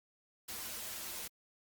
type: noise with comb filter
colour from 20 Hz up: white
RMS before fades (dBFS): -43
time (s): 0.48-1.28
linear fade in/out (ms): 10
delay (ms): 7.2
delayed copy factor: -0.8
effects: Opus 48 kbps